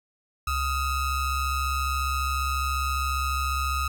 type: ring-modulated tone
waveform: square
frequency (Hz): 659.3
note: E5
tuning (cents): 0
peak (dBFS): -22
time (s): 0.47-3.88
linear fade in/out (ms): 5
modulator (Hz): 592
effects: 9-bit